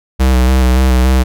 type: tone with vibrato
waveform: square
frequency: 64 Hz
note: C2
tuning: 38 cents flat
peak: -8 dBFS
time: 0.19-1.24 s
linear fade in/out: 20 ms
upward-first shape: square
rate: 3.5 Hz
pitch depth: 26 cents each way
effects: none